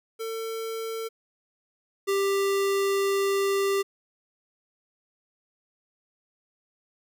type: tone pair in turn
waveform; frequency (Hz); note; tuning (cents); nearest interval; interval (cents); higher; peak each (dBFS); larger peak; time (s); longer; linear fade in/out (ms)
square; 450 / 394.6; A4 / G4; +39 / +11; major second; 228; first; -31 / -23; second; 0.19-1.09 / 2.07-3.83; second; 20
effects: none